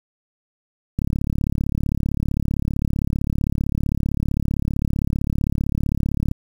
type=click train; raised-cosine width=5 ms; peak=-9 dBFS; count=190; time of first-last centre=0.99-6.314 s; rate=35.5 Hz; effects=7-bit